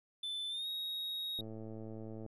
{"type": "tone with pitch glide", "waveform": "triangle", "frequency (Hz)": [3520, 3773], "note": ["A7", "A#7"], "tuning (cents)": [0, 20], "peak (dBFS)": -36, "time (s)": [0.23, 1.41], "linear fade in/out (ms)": 5, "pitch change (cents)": 120, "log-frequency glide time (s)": [0.49, 0.67]}
{"type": "click train", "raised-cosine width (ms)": 2, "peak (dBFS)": -34, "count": 97, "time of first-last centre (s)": [1.39, 2.263], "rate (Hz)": 110}
{"effects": []}